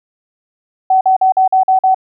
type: tone bursts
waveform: sine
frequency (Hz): 756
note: F#5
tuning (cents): +37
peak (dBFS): -7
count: 7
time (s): 0.9-1.946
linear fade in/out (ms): 5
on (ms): 110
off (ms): 46
effects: none